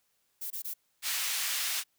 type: noise bursts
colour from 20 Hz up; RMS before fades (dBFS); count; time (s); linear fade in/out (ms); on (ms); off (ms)
violet; -37; 3; 0.41-0.739; 10; 95; 22
type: high-pass noise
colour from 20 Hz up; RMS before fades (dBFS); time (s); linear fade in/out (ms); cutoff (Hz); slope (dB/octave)
pink; -32; 1.02-1.84; 50; 2200; 12
effects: white hiss -74 dBFS RMS until 1.98 s